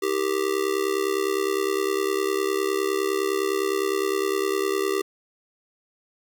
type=tone with amplitude modulation; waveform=square; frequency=392 Hz; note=G4; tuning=in tune; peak=-19 dBFS; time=0.02-5.02 s; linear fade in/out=10 ms; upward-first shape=sine; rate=69.8 Hz; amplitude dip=85%; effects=9-bit